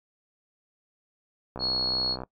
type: click train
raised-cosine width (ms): 1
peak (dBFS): -21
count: 44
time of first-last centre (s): 1.56-2.235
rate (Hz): 63.7
type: tone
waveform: sine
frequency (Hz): 4332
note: C#8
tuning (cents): -41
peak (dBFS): -24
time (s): 1.59-2.17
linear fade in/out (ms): 50
effects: noise-tail reverb RT60 0.1 s tail -21 dB re dry + MP3 48 kbps